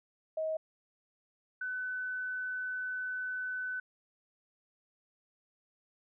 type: tone pair in turn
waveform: sine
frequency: 633 / 1505.5 Hz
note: D#5 / F#6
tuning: +30 / +30 cents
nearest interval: octave + minor third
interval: 1500 cents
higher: second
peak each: -31 / -34 dBFS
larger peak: first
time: 0.37-0.57 / 1.61-3.8 s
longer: second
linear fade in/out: 5 ms
effects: none